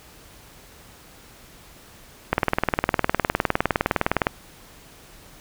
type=click train; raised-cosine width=0.5 ms; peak=-3 dBFS; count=39; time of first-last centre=2.33-4.269 s; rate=19.6 Hz; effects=pink hiss -48 dBFS RMS until 5.4 s